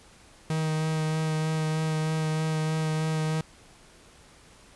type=tone with vibrato; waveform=45% pulse; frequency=157.2 Hz; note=D#3; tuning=18 cents sharp; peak=-25 dBFS; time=0.5-3.41 s; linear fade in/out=2 ms; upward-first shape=sine; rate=3.2 Hz; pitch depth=13 cents each way; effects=pink hiss -54 dBFS RMS until 4.75 s + resampled to 24000 Hz